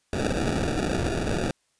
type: noise with sample-and-hold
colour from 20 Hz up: violet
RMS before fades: -26 dBFS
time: 0.13-1.51 s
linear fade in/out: 0 ms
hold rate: 1050 Hz
effects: white hiss -70 dBFS RMS until 1.79 s + resampled to 22050 Hz